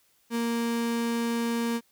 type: tone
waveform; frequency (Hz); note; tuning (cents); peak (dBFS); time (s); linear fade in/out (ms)
35% pulse; 233.1; A#3; 0; -24; 0.3-1.81; 50
effects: white hiss -66 dBFS RMS until 1.91 s